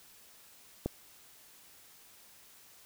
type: click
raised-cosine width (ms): 2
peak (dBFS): -18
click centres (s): 0.86
effects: white hiss -58 dBFS RMS until 2.85 s